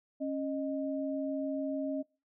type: tone pair together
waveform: sine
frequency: 274.1 / 619 Hz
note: C#4 / D#5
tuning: -19 / -9 cents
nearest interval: octave + major second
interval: 1410 cents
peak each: -33 / -36 dBFS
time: 0.2-2.03 s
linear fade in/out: 20 ms
effects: noise-tail reverb RT60 0.3 s tail -23 dB re dry